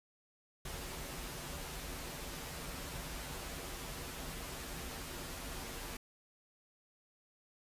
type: noise with comb filter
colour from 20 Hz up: pink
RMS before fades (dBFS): -44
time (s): 0.65-5.97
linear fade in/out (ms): 5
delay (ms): 9.6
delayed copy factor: -0.6
effects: resampled to 32000 Hz